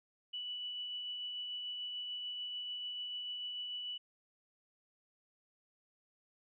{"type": "tone with tremolo", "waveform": "sine", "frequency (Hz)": 2960, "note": "F#7", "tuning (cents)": 0, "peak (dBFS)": -38, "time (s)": [0.33, 3.98], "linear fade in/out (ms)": 10, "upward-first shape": "triangle", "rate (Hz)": 6.8, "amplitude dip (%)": 25, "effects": []}